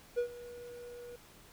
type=tone with ADSR envelope; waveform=triangle; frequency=482.9 Hz; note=B4; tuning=39 cents flat; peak=-25 dBFS; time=0.16-1.16 s; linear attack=24 ms; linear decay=93 ms; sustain=-18 dB; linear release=5 ms; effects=pink hiss -58 dBFS RMS until 1.52 s